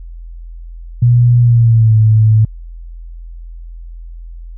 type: tone with pitch glide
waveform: sine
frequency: 120.6 to 109.32 Hz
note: B2 to A2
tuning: -41 to -11 cents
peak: -5 dBFS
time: 1.02-2.45 s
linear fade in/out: 5 ms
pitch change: -170 cents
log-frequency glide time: 1.41-1.96 s
effects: added 42 Hz sine -27 dBFS peak until 4.57 s